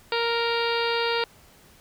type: harmonic tone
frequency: 466.2 Hz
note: A#4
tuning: in tune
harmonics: 1 / 2 / 3 / 4 / 5 / 6 / 7 / 8 / 9 / 10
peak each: -26 / -29 / -31 / -35 / -34 / -33 / -39 / -34 / -37 / -36 dBFS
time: 0.12-1.24 s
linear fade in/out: 2 ms
effects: pink hiss -54 dBFS RMS until 1.8 s